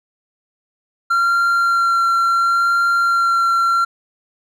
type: tone with vibrato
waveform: triangle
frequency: 1374 Hz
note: F6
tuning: 29 cents flat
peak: -11 dBFS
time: 1.1-3.85 s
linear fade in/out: 10 ms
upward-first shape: sine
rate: 0.71 Hz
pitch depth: 12 cents each way
effects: none